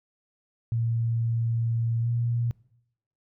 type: tone with pitch glide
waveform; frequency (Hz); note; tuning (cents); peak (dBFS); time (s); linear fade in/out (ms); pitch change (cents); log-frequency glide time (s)
sine; 115.5 to 118.34; A#2 to A#2; -16 to +27; -23; 0.72-2.51; 0; +43; 2.01-2.08
effects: noise-tail reverb RT60 0.8 s tail -23 dB re dry